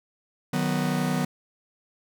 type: chord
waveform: 45% pulse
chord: B major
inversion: first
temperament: just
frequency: 154.34 / 185.21 / 246.9 Hz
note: D#3 / F#3 / B3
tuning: -14 / +2 / 0 cents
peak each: -28 dBFS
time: 0.53-1.25 s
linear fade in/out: 5 ms
effects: none